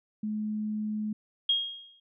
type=tone; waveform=sine; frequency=213.3 Hz; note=G#3; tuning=46 cents sharp; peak=-29 dBFS; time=0.23-1.13 s; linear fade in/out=5 ms
type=tone with exponential decay; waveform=sine; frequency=3259 Hz; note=G#7; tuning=33 cents flat; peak=-20 dBFS; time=1.49-2 s; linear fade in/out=5 ms; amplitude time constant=110 ms
effects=none